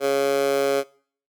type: tone with high-pass filter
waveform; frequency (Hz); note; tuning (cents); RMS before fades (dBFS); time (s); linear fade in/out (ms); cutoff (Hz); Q
15% pulse; 138.59; C#3; 0; -21; 0-0.84; 50; 480; 2.9
effects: noise-tail reverb RT60 0.5 s tail -22 dB re dry